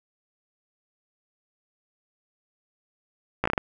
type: slowing click train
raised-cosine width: 0.5 ms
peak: -8 dBFS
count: 6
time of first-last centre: 3.44-3.578 s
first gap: 15 ms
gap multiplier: 1.31
effects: 8-bit